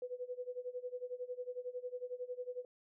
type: tone with tremolo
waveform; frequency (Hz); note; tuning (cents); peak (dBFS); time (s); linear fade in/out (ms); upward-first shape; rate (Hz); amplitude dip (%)
sine; 497.2; B4; +12; -37; 0.02-2.65; 2; sine; 11; 90
effects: none